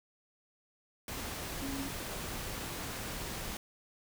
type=tone in noise; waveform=sine; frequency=273.2 Hz; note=C#4; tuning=25 cents flat; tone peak=-38 dBFS; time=1.62-1.88 s; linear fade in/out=2 ms; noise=pink; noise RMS=-40 dBFS; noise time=1.08-3.57 s; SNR=-1 dB; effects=none